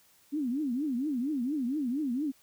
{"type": "tone with vibrato", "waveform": "sine", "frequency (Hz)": 270.4, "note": "C#4", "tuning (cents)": -43, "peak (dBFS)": -28, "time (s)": [0.32, 2.32], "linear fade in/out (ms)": 20, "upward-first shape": "triangle", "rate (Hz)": 4.3, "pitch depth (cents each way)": 290, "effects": ["white hiss -63 dBFS RMS until 2.42 s"]}